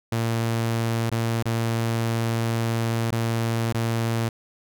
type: tone with dropouts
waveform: sawtooth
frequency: 114.8 Hz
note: A#2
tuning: 26 cents flat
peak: -18 dBFS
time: 0.12-4.29 s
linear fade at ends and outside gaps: 5 ms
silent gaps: 1.1-1.116 / 1.427-1.455 / 3.108-3.122 / 3.726-3.745 s
effects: none